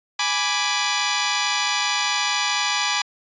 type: chord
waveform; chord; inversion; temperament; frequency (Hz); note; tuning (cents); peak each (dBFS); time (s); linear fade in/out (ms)
10% pulse; G# diminished; none; equal; 830.6 / 987.8 / 1174.7; G#5 / B5 / D6; 0 / 0 / 0; -16; 0.19-3.02; 5
effects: resampled to 16000 Hz